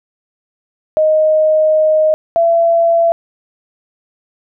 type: tone pair in turn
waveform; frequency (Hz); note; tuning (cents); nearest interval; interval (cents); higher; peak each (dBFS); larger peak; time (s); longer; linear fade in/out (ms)
sine; 622.3 / 672.4; D#5 / E5; 0 / +34; minor second; 134; second; -8; neither; 0.97-2.14 / 2.36-3.12; first; 0
effects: none